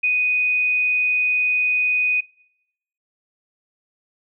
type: tone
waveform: sine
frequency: 2489 Hz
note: D#7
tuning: in tune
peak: -16 dBFS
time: 0.03-2.21 s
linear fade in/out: 10 ms
effects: noise-tail reverb RT60 0.8 s tail -23 dB re dry